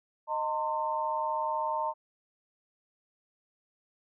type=tone cluster; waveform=sine; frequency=620 / 908 / 1048 Hz; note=D#5 / A#5 / C6; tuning=-6 / -46 / +2 cents; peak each=-35 / -30 / -35 dBFS; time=0.27-1.94 s; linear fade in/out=50 ms; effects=none